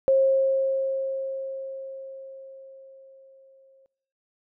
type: tone with exponential decay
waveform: sine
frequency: 536 Hz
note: C5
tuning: 42 cents sharp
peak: -15 dBFS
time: 0.08-3.86 s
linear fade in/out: 0 ms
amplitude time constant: 820 ms
effects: noise-tail reverb RT60 0.8 s tail -23 dB re dry